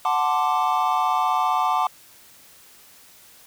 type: chord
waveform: triangle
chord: D dominant seventh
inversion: first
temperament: equal with one note detuned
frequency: 740 / 880 / 1039.3 / 1174.7 Hz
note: F#5 / A5 / C6 / D6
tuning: 0 / 0 / -12 / 0 cents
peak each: -22 / -22 / -24 / -22 dBFS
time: 0.05-1.87 s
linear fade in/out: 2 ms
effects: white hiss -50 dBFS RMS until 3.46 s